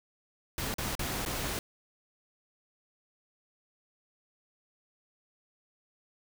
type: noise with dropouts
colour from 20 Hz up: pink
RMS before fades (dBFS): -34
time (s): 0.58-1.59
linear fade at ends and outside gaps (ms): 1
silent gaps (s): 0.741-0.783 / 0.952-0.993 / 1.251-1.261
effects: none